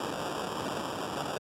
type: noise with sample-and-hold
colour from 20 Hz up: blue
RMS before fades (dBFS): -34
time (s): 0-1.38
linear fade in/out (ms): 2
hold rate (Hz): 2100
effects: high-pass 150 Hz 12 dB/octave + low-pass 10000 Hz 12 dB/octave